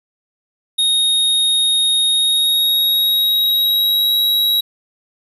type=tone with pitch glide; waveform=square; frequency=3729 to 3861 Hz; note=A#7 to B7; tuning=0 to -40 cents; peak=-13 dBFS; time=0.78-4.61 s; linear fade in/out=10 ms; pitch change=+60 cents; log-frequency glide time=2.08-4.15 s; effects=8-bit